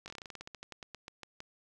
slowing click train, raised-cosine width 0.2 ms, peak -27 dBFS, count 20, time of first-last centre 0.06-1.404 s, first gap 19 ms, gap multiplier 1.13, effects none

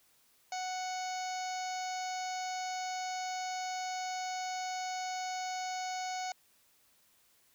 harmonic tone, 740 Hz, F#5, in tune, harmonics 1 / 2 / 3 / 4 / 5 / 6 / 7 / 8 / 9, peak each -36 / -48 / -46 / -53 / -53 / -49 / -50 / -52 / -47 dBFS, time 0.52-6.32 s, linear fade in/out 2 ms, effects white hiss -68 dBFS RMS until 7.54 s

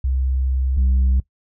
sine tone pair in turn, 65.41 / 64.66 Hz, C2 / C2, 0 / -20 cents, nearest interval unison, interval 20 cents, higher first, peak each -16 / -11 dBFS, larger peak second, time 0.04-0.77 / 0.77-1.2 s, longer first, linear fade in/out 5 ms, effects noise-tail reverb RT60 0.1 s tail -19 dB re dry + tanh soft clip ceiling -12 dBFS

